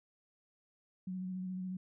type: tone with vibrato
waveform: sine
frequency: 185 Hz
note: F#3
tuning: in tune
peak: -37 dBFS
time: 1.07-1.77 s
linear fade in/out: 5 ms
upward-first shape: square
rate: 14 Hz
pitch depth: 18 cents each way
effects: none